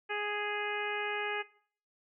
harmonic tone, 415.3 Hz, G#4, in tune, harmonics 1 / 2 / 3 / 4 / 5 / 6 / 7, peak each -38 / -39 / -43 / -38 / -42 / -40 / -46 dBFS, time 0.09-1.43 s, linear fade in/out 20 ms, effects noise-tail reverb RT60 0.5 s tail -19 dB re dry

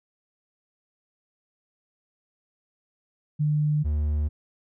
sine / triangle tone pair in turn, 150 / 75 Hz, D3 / D2, +37 / +37 cents, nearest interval octave, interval 1200 cents, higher first, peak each -20 dBFS, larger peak neither, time 3.39-3.84 / 3.84-4.29 s, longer neither, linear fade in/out 20 ms, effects none

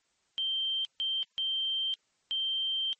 sine tone bursts at uneven times, 3139 Hz, G7, 2 cents sharp, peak -28 dBFS, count 4, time 0.38-0.85 / 1-1.23 / 1.38-1.94 / 2.31-2.93 s, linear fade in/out 0 ms, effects white hiss -73 dBFS RMS until 2.99 s + MP3 32 kbps

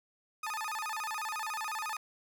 30% pulse tone with vibrato, 1046.5 Hz, C6, in tune, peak -32 dBFS, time 0.43-1.97 s, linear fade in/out 5 ms, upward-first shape square, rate 14 Hz, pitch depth 300 cents each way, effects none

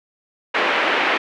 white band-pass noise, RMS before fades -19 dBFS, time 0.54-1.18 s, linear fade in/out 10 ms, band 280 to 2600 Hz, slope 24 dB/octave, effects none

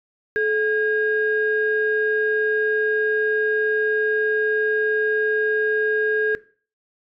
sine tone pair together, 430.8 / 1628.8 Hz, A4 / G#6, -37 / -34 cents, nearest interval octave + major seventh, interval 2303 cents, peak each -20 dBFS, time 0.36-6.35 s, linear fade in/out 0 ms, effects noise-tail reverb RT60 0.4 s tail -18 dB re dry + tanh soft clip ceiling -10 dBFS

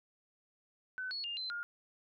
sine tone with pitch steps, 1512 / 4367 / 2813 / 4073 / 1418 Hz, F#6 / C#8 / F7 / C8 / F6, +37 / -27 / +12 / -47 / +26 cents, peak -37 dBFS, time 0.98-1.63 s, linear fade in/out 0 ms, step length 130 ms, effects none

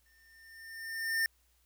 square tone with exponential growth, 1808 Hz, A6, 47 cents sharp, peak -27 dBFS, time 0.06-1.26 s, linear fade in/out 1 ms, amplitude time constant 260 ms, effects added 60 Hz sine -70 dBFS peak until 1.65 s + white hiss -72 dBFS RMS until 1.65 s

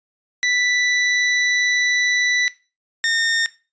sawtooth tone pair in turn, 1975.5 / 1828.2 Hz, B6 / A#6, 0 / -34 cents, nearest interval minor second, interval 134 cents, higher first, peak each -13 dBFS, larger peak neither, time 0.43-2.48 / 3.04-3.46 s, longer first, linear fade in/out 0 ms, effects noise-tail reverb RT60 0.3 s tail -17 dB re dry + resampled to 16000 Hz

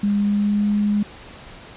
sine tone with pitch glide, 203.7 to 206.9 Hz, G#3 to G#3, -33 to -6 cents, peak -16 dBFS, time 0.03-1.03 s, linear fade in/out 5 ms, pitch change +27 cents, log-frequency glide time 0.19-0.66 s, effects pink hiss -41 dBFS RMS until 1.76 s + resampled to 8000 Hz

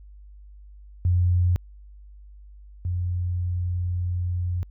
sine tone pair in turn, 89 / 89 Hz, F2 / F2, +33 / +33 cents, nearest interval unison, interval 0 cents, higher neither, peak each -17 / -23 dBFS, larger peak first, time 1.05-1.56 / 2.85-4.63 s, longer second, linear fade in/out 0 ms, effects added 50 Hz sine -43 dBFS peak until 4.7 s

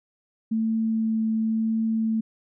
sine tone with vibrato, 222.2 Hz, A3, 17 cents sharp, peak -21 dBFS, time 0.51-2.21 s, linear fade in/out 10 ms, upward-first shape triangle, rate 0.95 Hz, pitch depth 9 cents each way, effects none

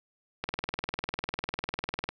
click train, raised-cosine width 0.3 ms, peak -15 dBFS, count 34, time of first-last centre 0.44-2.09 s, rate 20 Hz, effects none

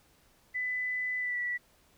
sine tone with pitch glide, 2000 to 1953.2 Hz, B6 to B6, +21 to -20 cents, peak -30 dBFS, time 0.54-1.58 s, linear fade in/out 20 ms, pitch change -41 cents, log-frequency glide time 1.19-1.39 s, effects pink hiss -65 dBFS RMS until 1.97 s

